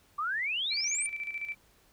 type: exponential sweep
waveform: sine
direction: up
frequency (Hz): 1139 to 9450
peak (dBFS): -29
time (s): 0.18-1.07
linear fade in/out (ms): 10
type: tone with tremolo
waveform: sine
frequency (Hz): 2329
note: D7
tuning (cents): -15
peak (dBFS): -32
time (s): 0.7-1.55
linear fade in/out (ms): 20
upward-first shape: square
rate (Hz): 14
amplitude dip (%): 60
effects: pink hiss -64 dBFS RMS until 1.92 s